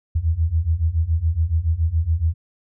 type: beating tone pair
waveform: sine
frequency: 77.78 / 84.88 Hz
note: D#2 / F2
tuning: 0 / -49 cents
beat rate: 7.1 Hz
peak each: -21 / -19 dBFS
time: 0.15-2.34 s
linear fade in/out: 10 ms
effects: none